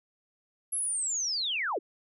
sine linear sweep, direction down, 11260 to 277.2 Hz, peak -28 dBFS, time 0.72-1.79 s, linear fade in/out 10 ms, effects none

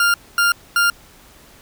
40% pulse tone bursts, 1400 Hz, F6, 4 cents sharp, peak -12 dBFS, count 3, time 0-0.9 s, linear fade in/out 2 ms, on 140 ms, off 240 ms, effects pink hiss -47 dBFS RMS until 1.61 s

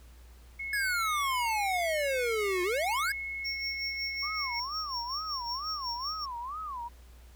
sine tone, 2182 Hz, C#7, 28 cents flat, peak -34 dBFS, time 0.59-4.6 s, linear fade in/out 10 ms
square exponential two-way sweep, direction down then up, 1708 to 350 to 1708 Hz, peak -29 dBFS, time 0.73-3.12 s, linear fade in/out 2 ms, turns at 2.63 s
triangle tone with tremolo, 5500 Hz, F8, 27 cents flat, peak -31 dBFS, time 3.44-6.26 s, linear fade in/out 20 ms, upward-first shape sine, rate 5.4 Hz, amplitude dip 70%
sine tone with vibrato, 1096 Hz, C#6, 20 cents flat, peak -35 dBFS, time 4.22-6.89 s, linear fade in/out 20 ms, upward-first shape sine, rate 2.2 Hz, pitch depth 270 cents each way
effects added 60 Hz sine -50 dBFS peak until 7.35 s + pink hiss -61 dBFS RMS until 7.35 s

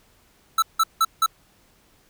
square tone bursts, 1318.5 Hz, E6, in tune, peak -16 dBFS, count 4, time 0.58-1.262 s, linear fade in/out 5 ms, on 43 ms, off 170 ms, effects pink hiss -59 dBFS RMS until 2.09 s

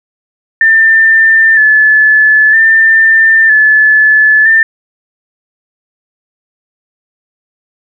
sine tone with vibrato, 1760 Hz, A6, in tune, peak -3 dBFS, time 0.61-4.63 s, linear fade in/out 2 ms, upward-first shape square, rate 0.52 Hz, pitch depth 31 cents each way, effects none

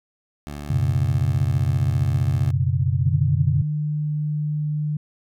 15% pulse tone with pitch glide, 73.1 to 72.6 Hz, D2 to D2, -7 to -19 cents, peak -25 dBFS, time 0.47-2.51 s, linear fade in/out 0 ms, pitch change -12 cents, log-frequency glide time 0.85-1.83 s
sine chord, F# suspended fourth, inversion none, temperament equal, 92.5 / 123.47 / 138.59 Hz, F#2 / B2 / C#3, 0 / 0 / 0 cents, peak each -22 dBFS, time 0.7-3.62 s, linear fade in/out 5 ms
sine tone, 150.3 Hz, D3, 40 cents sharp, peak -21 dBFS, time 3.06-4.97 s, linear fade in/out 5 ms
effects none

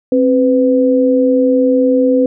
sine tone pair together, 265.3 / 501.3 Hz, C4 / B4, +24 / +26 cents, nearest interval major seventh, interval 1102 cents, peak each -11 dBFS, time 0.12-2.26 s, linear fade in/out 2 ms, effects none

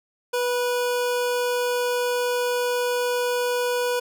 square tone pair together, 490.8 / 975.7 Hz, B4 / B5, -11 / -21 cents, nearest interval octave, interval 1190 cents, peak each -23 / -30 dBFS, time 0.33-4 s, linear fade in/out 10 ms, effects none

